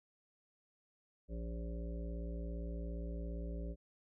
harmonic tone, 57.4 Hz, A#1, 26 cents flat, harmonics 1 / 3 / 5 / 7 / 9 / 10, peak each -40 / -47 / -52 / -53 / -55 / -54 dBFS, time 1.28-3.76 s, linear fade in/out 50 ms, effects none

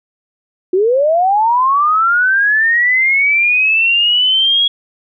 sine linear sweep, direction up, 352.9 to 3334 Hz, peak -9 dBFS, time 0.73-4.68 s, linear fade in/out 5 ms, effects none

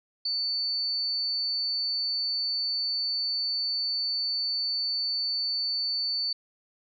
sine tone, 4500 Hz, C#8, 25 cents sharp, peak -26 dBFS, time 0.25-6.33 s, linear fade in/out 5 ms, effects none

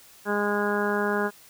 harmonic tone, 205.7 Hz, G#3, 16 cents flat, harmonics 1 / 2 / 3 / 4 / 5 / 6 / 7 / 8, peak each -29 / -27 / -33 / -33 / -33 / -37 / -31 / -32 dBFS, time 0.25-1.31 s, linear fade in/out 50 ms, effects white hiss -52 dBFS RMS until 1.49 s

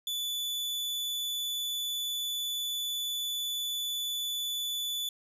40% pulse tone, 3474 Hz, A7, 23 cents flat, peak -30 dBFS, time 0.07-5.09 s, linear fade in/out 2 ms, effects none

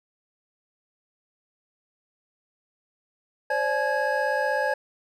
triangle tone cluster, 526 / 582 / 853 / 1651 Hz, C5 / D5 / G#5 / G#6, +9 / -16 / +46 / -11 cents, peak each -26 dBFS, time 3.5-4.74 s, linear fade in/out 5 ms, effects none

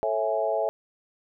sine chord, A major seventh, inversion none, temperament equal with one note detuned, 440 / 549.3 / 659.3 / 830.6 Hz, A4 / C#5 / E5 / G#5, 0 / -16 / 0 / 0 cents, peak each -30 / -29 / -26 / -31 dBFS, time 0.03-0.69 s, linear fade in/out 0 ms, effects none

